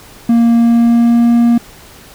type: tone with pitch glide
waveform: triangle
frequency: 233.1 to 235.9 Hz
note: A#3 to A#3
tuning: 0 to +21 cents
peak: -4 dBFS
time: 0.29-1.58 s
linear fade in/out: 5 ms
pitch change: +21 cents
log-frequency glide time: 0.55-1.32 s
effects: pink hiss -38 dBFS RMS until 2.14 s